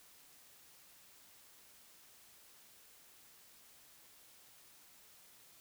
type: silence
effects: white hiss -62 dBFS RMS until 5.6 s